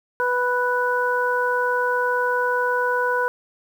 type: harmonic tone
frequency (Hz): 493.9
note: B4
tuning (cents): 0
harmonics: 1 / 2 / 3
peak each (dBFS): -23 / -23 / -23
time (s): 0.2-3.28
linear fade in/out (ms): 0
effects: 8-bit